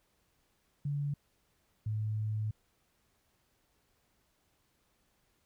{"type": "tone pair in turn", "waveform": "sine", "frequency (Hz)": [143.6, 107.58], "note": ["D3", "A2"], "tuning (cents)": [-39, -39], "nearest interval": "perfect fourth", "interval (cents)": 500, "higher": "first", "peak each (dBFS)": [-31, -31], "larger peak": "neither", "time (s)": [[0.85, 1.14], [1.86, 2.51]], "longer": "second", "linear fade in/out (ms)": 5, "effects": ["pink hiss -74 dBFS RMS until 5.45 s"]}